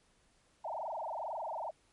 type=tone with frequency modulation; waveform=sine; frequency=780 Hz; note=G5; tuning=9 cents flat; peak=-36 dBFS; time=0.64-1.71 s; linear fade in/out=10 ms; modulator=22.2 Hz; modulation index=7.6; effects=pink hiss -70 dBFS RMS until 1.92 s + MP3 48 kbps